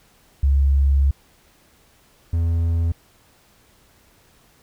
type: tone pair in turn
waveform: sine / triangle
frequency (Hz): 69 / 83.58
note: C#2 / E2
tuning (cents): -7 / +24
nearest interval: minor third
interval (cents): 331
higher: second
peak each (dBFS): -13 / -15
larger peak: first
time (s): 0.43-1.11 / 2.33-2.92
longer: first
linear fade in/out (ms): 5
effects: pink hiss -56 dBFS RMS until 4.62 s